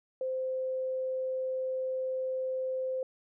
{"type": "tone", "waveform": "sine", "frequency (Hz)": 519, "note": "C5", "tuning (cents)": -14, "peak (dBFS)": -30, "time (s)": [0.21, 3.03], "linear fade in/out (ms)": 2, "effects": []}